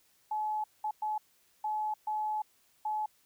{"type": "tone bursts at uneven times", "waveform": "sine", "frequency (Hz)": 855, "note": "A5", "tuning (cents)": -50, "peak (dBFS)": -30, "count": 6, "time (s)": [[0.31, 0.64], [0.84, 0.91], [1.02, 1.18], [1.64, 1.94], [2.07, 2.42], [2.85, 3.06]], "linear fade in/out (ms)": 5, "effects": ["white hiss -68 dBFS RMS until 3.25 s"]}